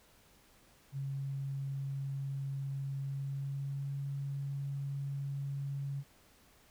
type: tone with pitch glide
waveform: sine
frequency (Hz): 137.3 to 139.3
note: C#3 to C#3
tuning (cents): -16 to +9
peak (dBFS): -35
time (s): 0.92-6.04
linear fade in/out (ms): 50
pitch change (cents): +25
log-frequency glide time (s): 2.99-3.96
effects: pink hiss -64 dBFS RMS until 6.7 s